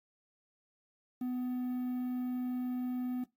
triangle tone with quantisation, 250.2 Hz, B3, 23 cents sharp, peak -31 dBFS, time 1.21-3.24 s, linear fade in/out 5 ms, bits 10, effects noise-tail reverb RT60 0.2 s tail -20 dB re dry + AAC 48 kbps

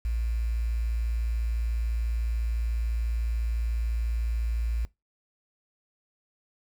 sine tone with quantisation, 57 Hz, A#1, 38 cents flat, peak -25 dBFS, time 0.05-4.85 s, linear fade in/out 0 ms, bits 8, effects noise-tail reverb RT60 0.2 s tail -21 dB re dry

